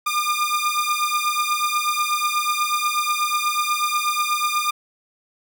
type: beating tone pair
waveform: sawtooth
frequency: 1203 / 1211.2 Hz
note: D6 / D#6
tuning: +41 / -47 cents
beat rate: 8.2 Hz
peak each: -19 dBFS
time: 0.06-4.71 s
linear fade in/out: 10 ms
effects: none